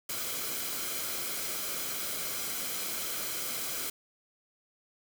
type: noise with comb filter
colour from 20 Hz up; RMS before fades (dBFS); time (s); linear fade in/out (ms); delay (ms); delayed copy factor
white; -35; 0.09-3.9; 5; 1.1; -0.5
effects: none